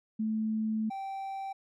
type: tone pair in turn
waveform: sine / triangle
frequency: 218.5 / 778.6 Hz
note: A3 / G5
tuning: -12 / -12 cents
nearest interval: octave + minor seventh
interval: 2200 cents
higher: second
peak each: -28 / -33 dBFS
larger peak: first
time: 0.19-0.9 / 0.9-1.53 s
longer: first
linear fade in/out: 10 ms
effects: none